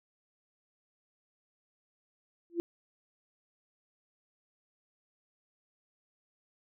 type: tone with exponential growth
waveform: sine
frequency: 341.7 Hz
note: F4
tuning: 38 cents flat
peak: -24 dBFS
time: 2.5-2.6 s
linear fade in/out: 0 ms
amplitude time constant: 21 ms
effects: none